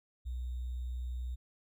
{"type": "tone with sample-and-hold", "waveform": "sine", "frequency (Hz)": 61.8, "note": "B1", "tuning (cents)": 2, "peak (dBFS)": -35, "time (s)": [0.25, 1.36], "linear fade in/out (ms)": 20, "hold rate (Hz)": 3675, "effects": []}